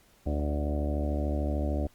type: harmonic tone with a mistuned harmonic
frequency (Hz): 73.42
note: D2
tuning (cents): 0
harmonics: 1 / 2 / 3 / 4 / 5 / 6 / 7 / 8 / 9 / 10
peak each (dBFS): -28 / -42 / -37 / -35 / -41 / -47 / -42 / -37 / -45 / -44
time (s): 0.26-1.87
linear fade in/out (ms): 5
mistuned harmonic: 9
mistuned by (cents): -26
effects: pink hiss -62 dBFS RMS until 1.94 s + Opus 48 kbps